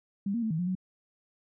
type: tone with pitch steps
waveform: sine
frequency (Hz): 198.8 / 235 / 220.8 / 159.4 / 178 / 185.4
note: G3 / A#3 / A3 / D#3 / F3 / F#3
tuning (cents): +25 / +14 / +6 / +42 / +33 / +4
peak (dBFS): -27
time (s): 0.26-0.752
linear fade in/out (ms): 5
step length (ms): 82
effects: none